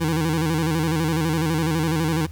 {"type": "tone with vibrato", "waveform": "25% pulse", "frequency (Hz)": 159.8, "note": "D#3", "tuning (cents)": 47, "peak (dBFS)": -16, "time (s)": [0, 2.27], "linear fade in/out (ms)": 20, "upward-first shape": "square", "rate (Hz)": 12, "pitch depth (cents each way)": 72, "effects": ["added 82 Hz sine -33 dBFS peak until 2.31 s", "pink hiss -52 dBFS RMS until 2.31 s"]}